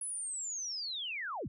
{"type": "linear sweep", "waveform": "sine", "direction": "down", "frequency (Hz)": [10400, 52.2], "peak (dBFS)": -36, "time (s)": [0.01, 1.48], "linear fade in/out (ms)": 5, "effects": []}